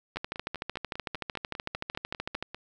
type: two click trains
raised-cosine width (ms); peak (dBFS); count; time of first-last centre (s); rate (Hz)
0.3; -22 / -16; 13 / 31; 0.16-2.546 / 0.17-2.426; 5.03 / 13.3
effects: none